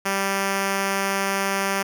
5% pulse tone, 195.9 Hz, G3, 1 cent flat, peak -10 dBFS, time 0.05-1.83 s, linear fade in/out 10 ms, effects none

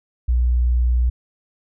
sine tone, 60.8 Hz, B1, 26 cents flat, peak -14 dBFS, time 0.28-1.1 s, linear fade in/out 10 ms, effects none

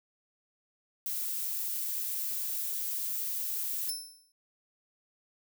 violet noise, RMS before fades -34 dBFS, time 1.06-3.9 s, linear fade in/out 0 ms
20% pulse tone with exponential decay, 5310 Hz, E8, 12 cents sharp, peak -25 dBFS, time 3.89-4.32 s, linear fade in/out 2 ms, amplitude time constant 93 ms
effects none

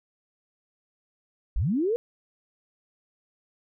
sine linear sweep, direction up, 32 to 490 Hz, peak -22 dBFS, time 1.56-1.96 s, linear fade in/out 0 ms, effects none

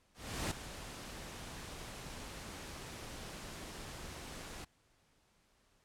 pink noise with ADSR envelope, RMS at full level -36 dBFS, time 0.14-4.65 s, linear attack 370 ms, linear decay 7 ms, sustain -11 dB, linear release 12 ms, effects pink hiss -72 dBFS RMS until 5.84 s + low-pass 10000 Hz 12 dB/octave

